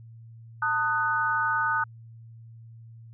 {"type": "chord", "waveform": "sine", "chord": "D# diminished", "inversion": "second", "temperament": "just", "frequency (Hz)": [896, 1244.5, 1493.4], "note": ["A5", "D#6", "F#6"], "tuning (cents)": [31, 0, 16], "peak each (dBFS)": [-29, -27, -26], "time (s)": [0.62, 1.84], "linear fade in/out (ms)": 5, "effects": ["added 114 Hz sine -44 dBFS peak until 3.13 s"]}